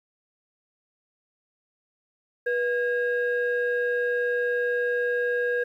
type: tone pair together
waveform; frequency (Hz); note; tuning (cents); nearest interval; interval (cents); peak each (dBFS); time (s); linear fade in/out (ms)
sine; 486.5 / 1630.3; B4 / G#6; -26 / -33; octave + major sixth; 2093; -23 / -26; 2.46-5.64; 10
effects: tanh soft clip ceiling -17 dBFS + 10-bit